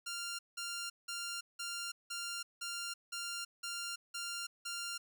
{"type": "tone bursts", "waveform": "10% pulse", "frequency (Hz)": 1392, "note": "F6", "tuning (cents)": -6, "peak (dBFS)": -31, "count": 10, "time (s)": [0.06, 4.98], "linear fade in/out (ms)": 10, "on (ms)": 330, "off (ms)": 180, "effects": []}